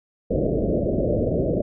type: low-pass noise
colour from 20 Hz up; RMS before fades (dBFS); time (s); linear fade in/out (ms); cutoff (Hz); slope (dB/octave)
white; -22; 0.3-1.62; 10; 630; 96
effects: none